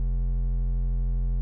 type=tone with hard clipping; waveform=triangle; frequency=43.65 Hz; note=F1; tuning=in tune; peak=-24 dBFS; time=0-1.41 s; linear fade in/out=0 ms; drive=11 dB; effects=none